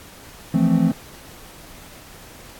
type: chord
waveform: triangle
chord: F major seventh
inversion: third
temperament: equal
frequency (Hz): 164.81 / 174.61 / 220 / 261.6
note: E3 / F3 / A3 / C4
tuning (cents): 0 / 0 / 0 / 0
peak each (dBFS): -18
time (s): 0.54-0.92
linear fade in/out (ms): 5
effects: pink hiss -43 dBFS RMS until 2.59 s + AAC 64 kbps